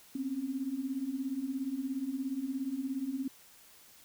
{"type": "beating tone pair", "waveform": "sine", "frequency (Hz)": [254.5, 271.5], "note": ["C4", "C#4"], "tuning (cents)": [-48, -36], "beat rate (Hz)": 17, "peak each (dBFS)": [-38, -34], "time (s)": [0.15, 3.28], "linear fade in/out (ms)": 5, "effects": ["white hiss -58 dBFS RMS until 4.04 s"]}